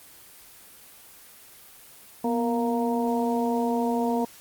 harmonic tone with a mistuned harmonic, 233.1 Hz, A#3, in tune, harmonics 1 / 2 / 3 / 4, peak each -25 / -28 / -30 / -31 dBFS, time 2.24-4.25 s, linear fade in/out 5 ms, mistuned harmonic 1, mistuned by +60 cents, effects white hiss -49 dBFS RMS until 4.4 s + Opus 24 kbps

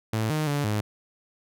sawtooth tone with pitch steps, 110.3 / 154.1 / 144.3 / 105.6 Hz, A2 / D#3 / D3 / G#2, +5 / -16 / -30 / +29 cents, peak -20 dBFS, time 0.13-0.81 s, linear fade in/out 5 ms, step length 170 ms, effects none

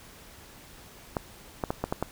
clicks, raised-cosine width 1 ms, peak -13 dBFS, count 6, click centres 1.168 / 1.638 / 1.705 / 1.84 / 1.925 / 2.026 s, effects pink hiss -50 dBFS RMS until 2.11 s

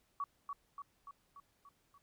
sine tone with echo, 1131 Hz, C#6, 34 cents sharp, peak -35 dBFS, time 0.2-0.24 s, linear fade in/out 2 ms, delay 290 ms, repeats 6, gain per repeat -4 dB, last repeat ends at 1.98 s, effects pink hiss -75 dBFS RMS until 2.02 s

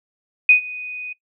sine tone with ADSR envelope, 2489 Hz, D#7, in tune, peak -6 dBFS, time 0.49-1.13 s, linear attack 3 ms, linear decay 110 ms, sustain -22 dB, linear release 6 ms, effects noise-tail reverb RT60 0.1 s tail -18 dB re dry

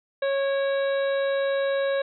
harmonic tone with a mistuned harmonic, 550 Hz, C#5, 14 cents flat, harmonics 1 / 2 / 3 / 4 / 5 / 6 / 7, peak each -22 / -37 / -33 / -42 / -46 / -50 / -39 dBFS, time 0.22-2.02 s, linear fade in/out 5 ms, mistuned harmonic 4, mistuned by +57 cents, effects none

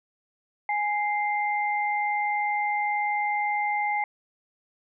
sine tone pair together, 830.6 / 2093 Hz, G#5 / C7, 0 / 0 cents, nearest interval octave + major third, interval 1600 cents, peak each -25 / -28 dBFS, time 0.69-4.04 s, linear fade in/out 2 ms, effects none

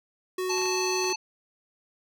square tone, 369.8 Hz, F#4, 1 cent flat, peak -28 dBFS, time 0.38-1.13 s, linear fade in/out 5 ms
harmonic tone, 874 Hz, A5, 12 cents flat, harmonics 1 / 3 / 5 / 7, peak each -33 / -33 / -33 / -33 dBFS, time 0.49-1.16 s, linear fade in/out 10 ms
clicks, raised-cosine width 0.3 ms, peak -26 dBFS, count 5, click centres 0.582 / 0.617 / 0.657 / 1.043 / 1.101 s
effects none

